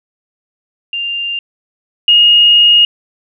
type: tone pair in turn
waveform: sine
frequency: 2794 / 2861 Hz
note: F7 / F7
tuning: 0 / +41 cents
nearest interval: unison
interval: 41 cents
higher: second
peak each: -16 / -4 dBFS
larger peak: second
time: 0.93-1.39 / 2.08-2.85 s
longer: second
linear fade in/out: 2 ms
effects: none